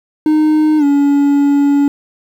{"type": "tone with pitch glide", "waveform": "triangle", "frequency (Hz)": [307.9, 284], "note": ["D#4", "C#4"], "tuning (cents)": [-18, 42], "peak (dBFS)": -6, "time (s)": [0.26, 1.88], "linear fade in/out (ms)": 2, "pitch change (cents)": -140, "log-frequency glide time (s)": [0.78, 0.84], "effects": ["7-bit"]}